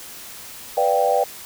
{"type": "chord", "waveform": "sine", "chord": "G dominant seventh", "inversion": "first", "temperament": "equal", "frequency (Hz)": [493.9, 587.3, 698.5, 784], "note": ["B4", "D5", "F5", "G5"], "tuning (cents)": [0, 0, 0, 0], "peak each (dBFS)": [-21, -21, -23, -20], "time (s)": [0.77, 1.24], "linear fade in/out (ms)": 5, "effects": ["white hiss -38 dBFS RMS until 1.45 s"]}